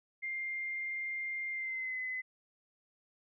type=tone with pitch glide; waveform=sine; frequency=2107 to 2028 Hz; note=C7 to B6; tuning=+12 to +45 cents; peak=-35 dBFS; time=0.22-2.22 s; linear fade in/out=20 ms; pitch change=-67 cents; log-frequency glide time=1.52-1.99 s; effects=none